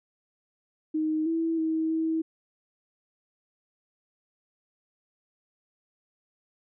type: tone with pitch steps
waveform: sine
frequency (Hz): 311.9 / 327.7 / 319.6 / 321.9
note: D#4 / E4 / D#4 / E4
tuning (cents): +4 / -10 / +47 / -41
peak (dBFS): -24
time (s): 0.94-2.22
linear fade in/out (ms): 10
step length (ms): 320
effects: none